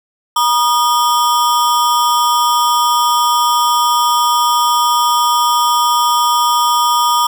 square ring-modulated tone, 1092 Hz, C#6, 26 cents flat, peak -8 dBFS, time 0.36-7.27 s, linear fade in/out 5 ms, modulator 133 Hz, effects none

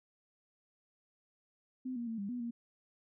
sine tone with pitch steps, 256.5 / 236.9 / 226.1 / 199.8 / 245.4 / 235.1 Hz, C4 / A#3 / A3 / G3 / B3 / A#3, -34 / +28 / +47 / +33 / -11 / +15 cents, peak -36 dBFS, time 1.85-2.51 s, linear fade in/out 10 ms, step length 110 ms, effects none

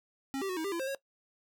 square tone with pitch steps, 271.3 / 389.2 / 367.8 / 318.9 / 397.3 / 338.4 / 531 / 547 Hz, C#4 / G4 / F#4 / D#4 / G4 / E4 / C5 / C#5, -37 / -12 / -10 / +43 / +23 / +45 / +25 / -23 cents, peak -33 dBFS, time 0.34-0.948 s, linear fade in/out 0 ms, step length 76 ms, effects noise-tail reverb RT60 0.1 s tail -18 dB re dry

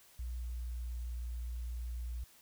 sine tone with pitch glide, 60.1 to 59.62 Hz, B1 to A#1, -46 to +40 cents, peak -37 dBFS, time 0.19-2.24 s, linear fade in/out 5 ms, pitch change -14 cents, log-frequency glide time 0.37-0.98 s, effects white hiss -62 dBFS RMS until 2.41 s

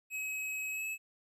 square tone with pitch glide, 2555 to 2589 Hz, D#7 to E7, +45 to -32 cents, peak -36 dBFS, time 0.1-0.98 s, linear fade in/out 50 ms, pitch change +23 cents, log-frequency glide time 0.71-0.84 s, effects 13-bit

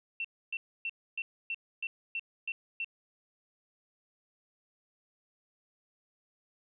sine tone bursts, 2702 Hz, E7, 42 cents sharp, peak -32 dBFS, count 9, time 0.2-2.845 s, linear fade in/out 2 ms, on 45 ms, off 280 ms, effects none

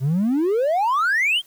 triangle exponential sweep, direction up, 124.7 to 3278 Hz, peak -14 dBFS, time 0-1.42 s, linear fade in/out 50 ms, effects tanh soft clip ceiling -12 dBFS + white hiss -54 dBFS RMS until 1.46 s

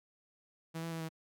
sawtooth tone with pitch steps, 163.2 / 166 / 163.6 / 161.1 Hz, E3 / E3 / E3 / E3, -17 / +12 / -13 / -39 cents, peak -34 dBFS, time 0.74-1.092 s, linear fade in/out 20 ms, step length 88 ms, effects none

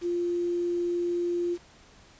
sine tone with quantisation, 348.4 Hz, F4, 4 cents flat, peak -25 dBFS, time 0.01-1.58 s, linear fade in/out 50 ms, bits 8, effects pink hiss -55 dBFS RMS until 2.19 s + resampled to 16000 Hz

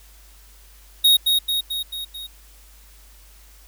square tone with echo, 3756 Hz, A#7, 12 cents sharp, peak -12 dBFS, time 1.04-1.17 s, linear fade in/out 10 ms, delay 220 ms, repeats 5, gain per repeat -4 dB, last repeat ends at 2.27 s, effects added 50 Hz sine -47 dBFS peak until 3.67 s + white hiss -52 dBFS RMS until 3.67 s

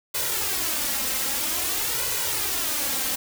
white noise with flanger, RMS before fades -26 dBFS, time 0.14-3.16 s, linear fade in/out 10 ms, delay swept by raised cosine 2 to 3.8 ms, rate 0.51 Hz, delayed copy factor +0.7, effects none

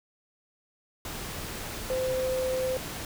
sine tone in noise, 516 Hz, C5, 24 cents flat, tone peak -26 dBFS, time 1.9-2.77 s, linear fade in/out 2 ms, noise pink, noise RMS -37 dBFS, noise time 1.05-3.05 s, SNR +8 dB, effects none

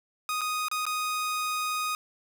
sawtooth tone with dropouts, 1244.5 Hz, D#6, in tune, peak -24 dBFS, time 0.29-1.95 s, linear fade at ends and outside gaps 1 ms, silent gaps 0.41-0.415 / 0.684-0.714 / 0.854-0.865 s, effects none

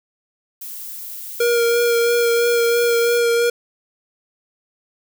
violet noise, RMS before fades -32 dBFS, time 0.61-3.18 s, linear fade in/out 5 ms
square tone with vibrato, 471.4 Hz, A#4, 19 cents sharp, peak -15 dBFS, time 1.4-3.5 s, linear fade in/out 5 ms, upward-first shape sine, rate 3 Hz, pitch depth 17 cents each way
effects none

